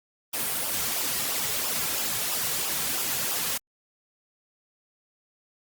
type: noise with flanger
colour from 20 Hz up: white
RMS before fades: -28 dBFS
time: 0.33-3.58 s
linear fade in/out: 10 ms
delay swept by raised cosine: 0.47 to 3.37 ms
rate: 3 Hz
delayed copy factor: -0.6
effects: Opus 32 kbps

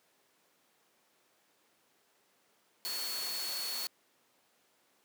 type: tone in noise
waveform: sine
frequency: 4399 Hz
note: C#8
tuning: 14 cents flat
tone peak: -37 dBFS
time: 2.85-3.87 s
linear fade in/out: 0 ms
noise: white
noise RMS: -40 dBFS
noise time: 2.85-3.87 s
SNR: 0 dB
effects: pink hiss -70 dBFS RMS until 5.04 s + high-pass 300 Hz 12 dB/octave

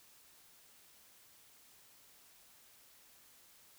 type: silence
effects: white hiss -63 dBFS RMS until 3.78 s

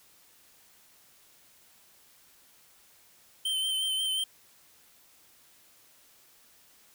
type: tone with vibrato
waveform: square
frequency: 3100 Hz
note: G7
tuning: 20 cents flat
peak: -28 dBFS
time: 3.45-4.24 s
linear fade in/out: 5 ms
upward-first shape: sine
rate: 5.6 Hz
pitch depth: 25 cents each way
effects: white hiss -60 dBFS RMS until 6.94 s

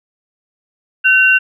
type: tone pair together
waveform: sine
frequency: 1520.2 / 2756 Hz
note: F#6 / F7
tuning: +46 / -24 cents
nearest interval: minor seventh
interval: 1030 cents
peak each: -10 dBFS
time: 1.04-1.39 s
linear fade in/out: 20 ms
effects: none

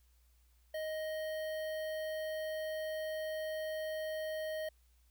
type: tone with notch filter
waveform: square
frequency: 625 Hz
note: D#5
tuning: 8 cents sharp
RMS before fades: -39 dBFS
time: 0.74-4.69 s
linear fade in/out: 5 ms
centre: 7000 Hz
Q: 0.84
effects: added 60 Hz sine -65 dBFS peak until 5.1 s + white hiss -75 dBFS RMS until 5.1 s

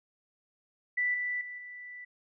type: tone with level steps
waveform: sine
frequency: 1975.5 Hz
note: B6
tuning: in tune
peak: -26 / -30 / -39 / -42 dBFS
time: 0.97-2.05 s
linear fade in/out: 10 ms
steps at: 1.14 / 1.41 / 1.58 s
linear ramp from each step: 2 ms
effects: none

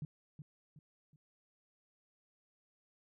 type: tone with echo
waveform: sine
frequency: 149.7 Hz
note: D3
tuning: 33 cents sharp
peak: -38 dBFS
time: 0.02-0.05 s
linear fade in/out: 2 ms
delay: 370 ms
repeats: 3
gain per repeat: -8 dB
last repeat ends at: 1.16 s
effects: none

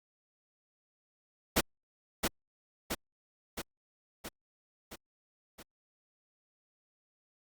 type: noise with echo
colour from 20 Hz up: pink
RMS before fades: -26 dBFS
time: 1.56-1.61 s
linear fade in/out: 10 ms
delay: 670 ms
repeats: 6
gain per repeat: -4 dB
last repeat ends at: 5.63 s
effects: Opus 48 kbps

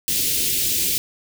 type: band-stop noise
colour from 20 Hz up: white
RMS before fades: -21 dBFS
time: 0.08-0.98 s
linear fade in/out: 0 ms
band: 420 to 2500 Hz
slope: 24 dB/octave
effects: none

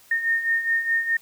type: beating tone pair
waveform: sine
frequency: 1829 / 1833.8 Hz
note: A#6 / A#6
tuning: -33 / -29 cents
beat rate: 4.8 Hz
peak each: -27 / -21 dBFS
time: 0.11-1.17 s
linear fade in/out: 5 ms
effects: white hiss -53 dBFS RMS until 1.21 s

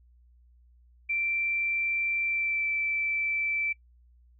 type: tone with pitch glide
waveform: sine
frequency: 2349 to 2327 Hz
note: D7 to D7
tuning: 0 to -17 cents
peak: -26 dBFS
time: 1.09-3.73 s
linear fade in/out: 10 ms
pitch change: -17 cents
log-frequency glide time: 2.25-2.67 s
effects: noise-tail reverb RT60 0.1 s tail -24 dB re dry + added 60 Hz sine -56 dBFS peak until 4.39 s

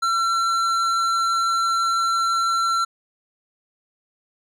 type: tone with hard clipping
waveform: triangle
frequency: 1353 Hz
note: E6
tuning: 45 cents sharp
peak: -20 dBFS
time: 0.02-2.85 s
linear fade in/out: 10 ms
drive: 14 dB
effects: none

